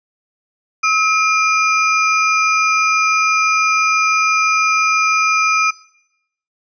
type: ring-modulated tone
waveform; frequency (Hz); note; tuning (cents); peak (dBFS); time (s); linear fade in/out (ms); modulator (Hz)
square; 1843; A#6; -20; -10; 0.83-5.71; 10; 556
effects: noise-tail reverb RT60 0.8 s tail -20 dB re dry + resampled to 16000 Hz